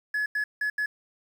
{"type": "tone bursts at uneven times", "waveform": "triangle", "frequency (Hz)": 1700, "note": "G#6", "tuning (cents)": 40, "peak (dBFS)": -22, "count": 4, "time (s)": [[0.14, 0.26], [0.35, 0.44], [0.61, 0.7], [0.78, 0.86]], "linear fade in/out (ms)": 5, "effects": ["tanh soft clip ceiling -19 dBFS", "9-bit"]}